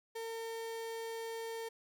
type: tone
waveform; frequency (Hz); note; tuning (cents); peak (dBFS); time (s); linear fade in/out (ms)
35% pulse; 454.4; A#4; -44; -38; 0.15-1.69; 10
effects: none